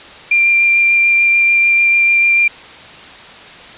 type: tone with vibrato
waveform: sine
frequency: 2379 Hz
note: D7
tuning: 22 cents sharp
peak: -8 dBFS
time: 0.31-2.48 s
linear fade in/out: 5 ms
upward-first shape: sine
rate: 6.8 Hz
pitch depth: 10 cents each way
effects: white hiss -35 dBFS RMS until 3.77 s + resampled to 8000 Hz